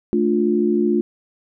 sine chord, D minor, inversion second, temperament just, 220.2 / 293.7 / 352.4 Hz, A3 / D4 / F4, +2 / 0 / +16 cents, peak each -19 / -22 / -18 dBFS, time 0.13-1.01 s, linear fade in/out 0 ms, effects none

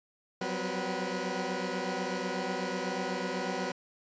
15% pulse tone cluster, 182.3 / 190.4 / 254.5 / 487.9 Hz, F#3 / F#3 / C4 / B4, -25 / +50 / -48 / -21 cents, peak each -31 dBFS, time 0.41-3.72 s, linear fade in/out 5 ms, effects resampled to 16000 Hz

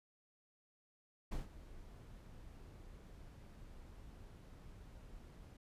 brown noise with ADSR envelope, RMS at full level -40 dBFS, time 1.31-5.57 s, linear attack 13 ms, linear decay 140 ms, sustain -15 dB, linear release 6 ms, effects resampled to 32000 Hz

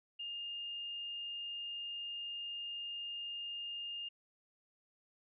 sine tone, 2822 Hz, F7, 17 cents sharp, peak -40 dBFS, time 0.19-4.09 s, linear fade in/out 10 ms, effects none

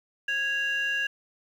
sine tone pair together, 1656 / 2783 Hz, G#6 / F7, -5 / -7 cents, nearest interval major sixth, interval 898 cents, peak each -25 / -28 dBFS, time 0.28-1.07 s, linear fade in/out 5 ms, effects tanh soft clip ceiling -21 dBFS + 9-bit

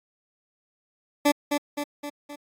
20% pulse tone with echo, 290.6 Hz, D4, 18 cents flat, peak -12 dBFS, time 1.25-1.32 s, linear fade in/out 10 ms, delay 260 ms, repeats 4, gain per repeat -5 dB, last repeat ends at 2.36 s, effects AAC 48 kbps

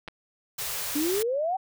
clicks, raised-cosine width 0.3 ms, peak -22 dBFS, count 2, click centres 0.078 / 0.084 s
white band-stop noise, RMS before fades -32 dBFS, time 0.58-1.23 s, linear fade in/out 10 ms, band 170 to 390 Hz, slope 96 dB/octave
sine exponential sweep, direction up, 282.2 to 784 Hz, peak -24 dBFS, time 0.95-1.57 s, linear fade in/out 10 ms
effects none

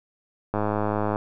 click train, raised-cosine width 1 ms, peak -11 dBFS, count 66, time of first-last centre 0.54-1.159 s, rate 105 Hz, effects none

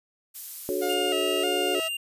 violet noise, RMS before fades -35 dBFS, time 0.34-0.95 s, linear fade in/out 20 ms
sine chord, D major seventh, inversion none, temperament equal with one note detuned, 293.7 / 370 / 431.2 / 554.4 Hz, D4 / F#4 / A4 / C#5, 0 / 0 / -35 / 0 cents, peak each -34 / -28 / -31 / -32 dBFS, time 0.69-1.8 s, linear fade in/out 0 ms
sawtooth tone with vibrato, 679 Hz, F5, 49 cents flat, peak -26 dBFS, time 0.81-1.89 s, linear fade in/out 20 ms, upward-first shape square, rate 1.6 Hz, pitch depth 82 cents each way
square tone with pitch glide, 2819 to 2795 Hz, F7 to F7, +16 to +1 cents, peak -29 dBFS, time 0.89-1.97 s, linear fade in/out 5 ms, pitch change -15 cents, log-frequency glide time 1-1.85 s
effects resampled to 32000 Hz

